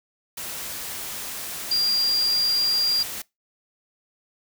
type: tone in noise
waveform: sine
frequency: 4779 Hz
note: D8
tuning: 29 cents sharp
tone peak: -19 dBFS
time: 1.71-3.03 s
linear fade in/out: 5 ms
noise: white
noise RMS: -33 dBFS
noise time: 0.37-3.22 s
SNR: +11 dB
effects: noise-tail reverb RT60 0.2 s tail -23 dB re dry